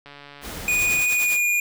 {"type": "click train", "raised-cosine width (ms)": 0.3, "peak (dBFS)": -26, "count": 59, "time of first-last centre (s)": [0.06, 0.466], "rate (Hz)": 143}
{"type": "noise", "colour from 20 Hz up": "pink", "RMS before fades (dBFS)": -34, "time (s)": [0.41, 1.04], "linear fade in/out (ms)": 50}
{"type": "tone with pitch glide", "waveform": "square", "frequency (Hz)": [2466, 2432], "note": ["D#7", "D#7"], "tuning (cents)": [-16, -40], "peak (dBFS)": -19, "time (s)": [0.68, 1.6], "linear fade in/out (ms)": 2, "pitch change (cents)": -24, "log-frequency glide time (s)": [1.12, 1.45]}
{"type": "noise with tremolo", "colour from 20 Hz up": "white", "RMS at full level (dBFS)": -29, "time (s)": [0.7, 1.41], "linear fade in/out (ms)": 50, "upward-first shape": "triangle", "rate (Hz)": 10, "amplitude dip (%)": 80}
{"effects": []}